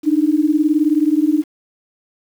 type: beating tone pair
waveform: sine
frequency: 294.7 / 313.7 Hz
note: D4 / D#4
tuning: +6 / +14 cents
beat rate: 19 Hz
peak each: -15 dBFS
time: 0.03-1.44 s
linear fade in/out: 50 ms
effects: 7-bit